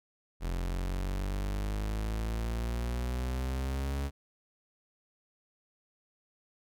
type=exponential sweep; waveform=40% pulse; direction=up; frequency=43 to 70.4 Hz; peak=-30 dBFS; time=0.4-4.11 s; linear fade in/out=50 ms; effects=none